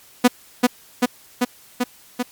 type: tone with echo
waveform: sawtooth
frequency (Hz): 246.9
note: B3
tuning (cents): 0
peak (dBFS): -5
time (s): 0.24-0.28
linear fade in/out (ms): 10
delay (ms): 390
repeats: 5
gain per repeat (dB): -2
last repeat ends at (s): 2.23
effects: white hiss -49 dBFS RMS until 2.31 s + MP3 96 kbps